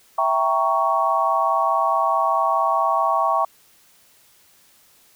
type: chord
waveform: sine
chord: E diminished seventh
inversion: none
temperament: equal with one note detuned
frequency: 659.3 / 784 / 932.3 / 1112.6 Hz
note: E5 / G5 / Bb5 / Db6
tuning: 0 / 0 / 0 / +6 cents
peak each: -23 / -23 / -24 / -20 dBFS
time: 0.18-3.45 s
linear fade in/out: 5 ms
effects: white hiss -55 dBFS RMS until 5.15 s